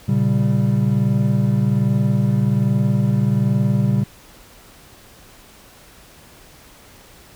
triangle chord, G diminished, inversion first, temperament equal with one note detuned, 117.35 / 138.59 / 196 Hz, Bb2 / Db3 / G3, +12 / 0 / 0 cents, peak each -17 dBFS, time 0.08-4.04 s, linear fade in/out 10 ms, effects pink hiss -46 dBFS RMS until 7.35 s

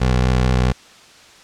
20% pulse tone with vibrato, 62.9 Hz, B1, 32 cents sharp, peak -9 dBFS, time 0-0.73 s, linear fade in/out 20 ms, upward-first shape square, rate 4.5 Hz, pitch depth 14 cents each way, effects white hiss -45 dBFS RMS until 1.43 s + low-pass 6000 Hz 12 dB/octave

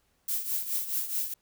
violet noise with tremolo, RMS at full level -28 dBFS, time 0.28-1.34 s, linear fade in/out 5 ms, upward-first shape triangle, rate 4.7 Hz, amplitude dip 75%, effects pink hiss -71 dBFS RMS until 1.41 s

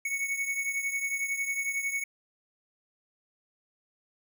square beating tone pair, 2215 / 2226 Hz, C#7 / C#7, -2 / +7 cents, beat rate 11 Hz, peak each -31 / -36 dBFS, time 0.05-2.04 s, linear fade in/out 5 ms, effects none

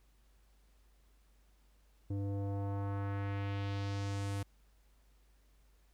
square tone with low-pass filter sweep, 99.7 Hz, G2, 30 cents sharp, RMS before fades -37 dBFS, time 2.1-4.43 s, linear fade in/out 5 ms, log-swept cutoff 360 to 11000 Hz, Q 1.4, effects added 50 Hz sine -64 dBFS peak until 5.93 s + pink hiss -74 dBFS RMS until 5.93 s

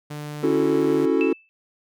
sawtooth tone, 148.6 Hz, D3, 21 cents sharp, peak -27 dBFS, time 0.1-1.06 s, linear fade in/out 10 ms
triangle chord, F# minor seventh, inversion second, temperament equal, 277.2 / 329.6 / 370 / 440 Hz, C#4 / E4 / F#4 / A4, 0 / 0 / 0 / 0 cents, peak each -21 dBFS, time 0.43-1.33 s, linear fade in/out 5 ms
sine tone with exponential decay, 2637 Hz, E7, in tune, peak -23 dBFS, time 1.21-1.49 s, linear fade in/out 0 ms, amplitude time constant 60 ms
effects none

